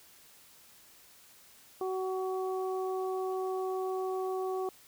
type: harmonic tone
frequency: 375.6 Hz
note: F#4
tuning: 26 cents sharp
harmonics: 1 / 2 / 3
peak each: -32 / -38 / -42 dBFS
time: 1.81-4.69 s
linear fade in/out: 2 ms
effects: white hiss -58 dBFS RMS until 4.87 s